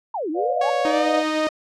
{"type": "exponential two-way sweep", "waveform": "sine", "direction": "down then up", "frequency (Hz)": [973, 293.7, 919], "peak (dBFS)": -23, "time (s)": [0.14, 0.7], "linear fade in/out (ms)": 5, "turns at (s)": 0.3}
{"type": "chord", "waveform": "sine", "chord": "B diminished", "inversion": "none", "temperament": "just", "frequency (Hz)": [493.9, 592.7, 711.2], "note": ["B4", "D5", "F5"], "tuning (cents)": [0, 16, 31], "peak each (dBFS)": [-28, -26, -23], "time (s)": [0.34, 1.24], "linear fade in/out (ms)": 50}
{"type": "tone with pitch glide", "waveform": "sawtooth", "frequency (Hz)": [554.4, 618.7], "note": ["C#5", "D#5"], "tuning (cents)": [0, -10], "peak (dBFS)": -19, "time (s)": [0.61, 1.49], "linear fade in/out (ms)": 5, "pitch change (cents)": 190, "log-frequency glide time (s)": [0.87, 1.06]}
{"type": "tone with tremolo", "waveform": "sawtooth", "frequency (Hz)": 311.1, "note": "D#4", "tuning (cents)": 0, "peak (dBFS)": -17, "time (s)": [0.85, 1.47], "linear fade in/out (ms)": 0, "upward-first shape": "triangle", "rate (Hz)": 10, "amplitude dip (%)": 30}
{"effects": ["low-pass 5000 Hz 12 dB/octave"]}